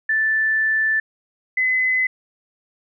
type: tone pair in turn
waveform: sine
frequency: 1760 / 2027 Hz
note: A6 / B6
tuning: 0 / +45 cents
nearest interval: major second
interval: 245 cents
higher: second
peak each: -16 dBFS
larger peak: neither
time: 0.09-1 / 1.57-2.07 s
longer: first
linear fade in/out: 5 ms
effects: none